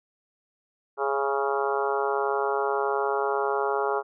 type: harmonic tone with a mistuned harmonic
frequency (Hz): 138.59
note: C#3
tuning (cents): 0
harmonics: 3 / 4 / 5 / 6 / 7 / 8 / 9 / 10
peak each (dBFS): -27 / -33 / -33 / -30 / -34 / -33 / -35 / -34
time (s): 0.97-4.03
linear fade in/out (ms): 50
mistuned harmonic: 5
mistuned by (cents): -19
effects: none